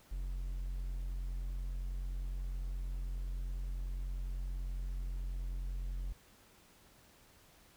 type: tone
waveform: triangle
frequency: 44.88 Hz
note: F1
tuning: 48 cents sharp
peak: -34 dBFS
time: 0.11-6.13 s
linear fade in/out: 10 ms
effects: pink hiss -63 dBFS RMS until 7.76 s